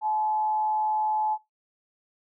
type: tone with frequency modulation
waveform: sine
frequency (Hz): 860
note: A5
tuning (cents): -40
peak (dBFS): -23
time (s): 0.01-1.38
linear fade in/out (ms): 50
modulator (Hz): 155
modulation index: 0.23
effects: noise-tail reverb RT60 0.2 s tail -22 dB re dry